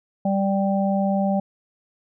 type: harmonic tone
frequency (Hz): 196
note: G3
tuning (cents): 0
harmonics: 1 / 3 / 4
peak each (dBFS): -20 / -25 / -26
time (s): 0.25-1.4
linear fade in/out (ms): 5
effects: none